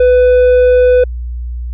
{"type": "tone", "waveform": "triangle", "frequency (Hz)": 498.9, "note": "B4", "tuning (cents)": 17, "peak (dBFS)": -3, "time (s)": [0, 1.04], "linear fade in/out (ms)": 5, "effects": ["added 60 Hz sine -18 dBFS peak until 1.73 s", "resampled to 8000 Hz"]}